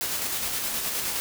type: noise with tremolo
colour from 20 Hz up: white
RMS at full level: -28 dBFS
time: 0.01-1.2 s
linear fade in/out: 0 ms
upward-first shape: square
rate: 9.6 Hz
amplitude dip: 25%
effects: none

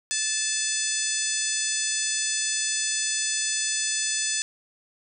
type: harmonic tone with a mistuned harmonic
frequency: 874 Hz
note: A5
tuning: 12 cents flat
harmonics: 2 / 3 / 4 / 5 / 6 / 7 / 8 / 9 / 10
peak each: -34 / -35 / -34 / -35 / -33 / -31 / -32 / -32 / -33 dBFS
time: 0.11-4.42 s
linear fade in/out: 0 ms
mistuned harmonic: 6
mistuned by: -74 cents
effects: none

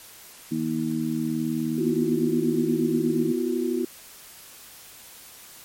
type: harmonic tone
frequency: 79.5 Hz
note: D#2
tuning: 38 cents sharp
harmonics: 2 / 3 / 4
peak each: -31 / -26 / -28 dBFS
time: 0.51-3.32 s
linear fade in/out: 10 ms
type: chord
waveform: sine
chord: B suspended fourth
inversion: none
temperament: equal with one note detuned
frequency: 246.9 / 337.5 / 370 Hz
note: B3 / E4 / F#4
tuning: 0 / +41 / 0 cents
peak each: -27 dBFS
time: 1.78-3.85 s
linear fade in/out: 5 ms
effects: white hiss -46 dBFS RMS until 5.64 s + MP3 64 kbps

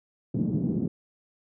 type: band-pass noise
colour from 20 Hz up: white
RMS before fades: -27 dBFS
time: 0.34-0.88 s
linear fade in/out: 5 ms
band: 130 to 260 Hz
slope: 24 dB/octave
effects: none

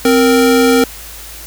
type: tone pair together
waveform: square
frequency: 261.6 / 466.2 Hz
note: C4 / A#4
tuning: 0 / 0 cents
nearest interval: minor seventh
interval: 1000 cents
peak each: -11 dBFS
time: 0.05-0.84 s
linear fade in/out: 2 ms
effects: added 54 Hz sine -35 dBFS peak until 1.46 s + white hiss -32 dBFS RMS until 1.46 s

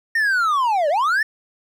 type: linear two-way sweep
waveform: triangle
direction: down then up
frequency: 1854 to 558 to 1825 Hz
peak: -14 dBFS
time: 0.15-1.23 s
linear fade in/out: 5 ms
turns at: 0.89 s
effects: none

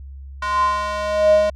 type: tone with high-pass filter sweep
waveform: square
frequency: 207.7 Hz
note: G#3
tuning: in tune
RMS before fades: -18 dBFS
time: 0.42-1.5 s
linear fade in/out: 5 ms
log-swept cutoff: 1200 to 540 Hz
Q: 9.4
effects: added 68 Hz sine -33 dBFS peak until 1.55 s + low-pass 6000 Hz 12 dB/octave

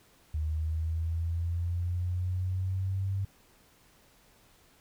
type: linear sweep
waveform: sine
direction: up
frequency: 76.7 to 98 Hz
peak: -28 dBFS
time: 0.34-3.25 s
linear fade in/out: 5 ms
effects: pink hiss -62 dBFS RMS until 4.8 s

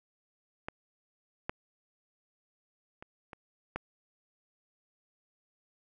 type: clicks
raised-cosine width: 0.5 ms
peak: -21 / -17 / -30 / -29 / -19 dBFS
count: 5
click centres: 0.685 / 1.495 / 3.025 / 3.332 / 3.76 s
effects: none

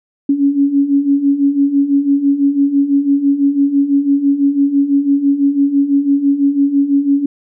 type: beating tone pair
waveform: sine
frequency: 276.4 / 282.4 Hz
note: C#4 / C#4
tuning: -5 / +32 cents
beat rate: 6 Hz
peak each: -16 / -11 dBFS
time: 0.29-7.26 s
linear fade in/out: 5 ms
effects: none

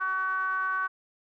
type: ring-modulated tone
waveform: triangle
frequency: 187.9 Hz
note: F#3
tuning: 27 cents sharp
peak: -21 dBFS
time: 0-0.88 s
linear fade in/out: 20 ms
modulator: 1320 Hz
effects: none

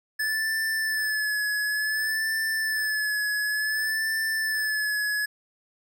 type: tone with vibrato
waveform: square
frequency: 1733 Hz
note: A6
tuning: 27 cents flat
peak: -25 dBFS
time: 0.19-5.26 s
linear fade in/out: 10 ms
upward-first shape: sine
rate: 0.56 Hz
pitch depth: 40 cents each way
effects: none

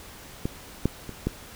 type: clicks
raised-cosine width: 3 ms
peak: -13 / -8 / -22 / -11 dBFS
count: 4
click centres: 0.455 / 0.856 / 1.093 / 1.27 s
effects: pink hiss -45 dBFS RMS until 1.55 s

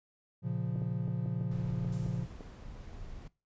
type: chord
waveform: triangle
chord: Bb minor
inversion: none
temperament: equal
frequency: 116.54 / 138.59 / 174.61 Hz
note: Bb2 / Db3 / F3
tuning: 0 / 0 / 0 cents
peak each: -34 dBFS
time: 0.42-2.27 s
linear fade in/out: 50 ms
type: clicks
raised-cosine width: 2 ms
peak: -31 dBFS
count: 8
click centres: 0.76 / 0.819 / 1.079 / 1.26 / 1.411 / 1.848 / 2.064 / 2.408 s
type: noise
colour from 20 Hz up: brown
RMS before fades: -46 dBFS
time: 1.51-3.28 s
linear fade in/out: 5 ms
type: noise with exponential decay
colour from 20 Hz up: violet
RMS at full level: -47 dBFS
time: 1.92-2.94 s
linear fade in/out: 5 ms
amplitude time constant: 220 ms
effects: noise-tail reverb RT60 0.3 s tail -21 dB re dry + resampled to 16000 Hz

